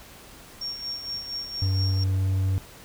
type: tone with tremolo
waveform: sine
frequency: 5530 Hz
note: F8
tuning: 18 cents flat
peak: -28 dBFS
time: 0.61-2.04 s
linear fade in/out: 5 ms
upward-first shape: sine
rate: 4.3 Hz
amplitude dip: 60%
type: tone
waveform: triangle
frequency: 95.2 Hz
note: F#2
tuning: 50 cents sharp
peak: -19 dBFS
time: 1.62-2.58 s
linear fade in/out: 0 ms
effects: pink hiss -47 dBFS RMS until 2.84 s